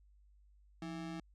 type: ring-modulated tone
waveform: square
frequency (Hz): 246.9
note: B3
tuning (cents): 0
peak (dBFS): -39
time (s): 0.82-1.2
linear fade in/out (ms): 2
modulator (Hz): 73.9
effects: added 50 Hz sine -62 dBFS peak until 1.34 s + low-pass 6000 Hz 12 dB/octave